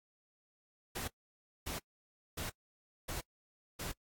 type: noise bursts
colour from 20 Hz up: pink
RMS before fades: -40 dBFS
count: 5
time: 0.95-3.92 s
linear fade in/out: 10 ms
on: 130 ms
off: 580 ms
effects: noise-tail reverb RT60 0.1 s tail -25 dB re dry + AAC 64 kbps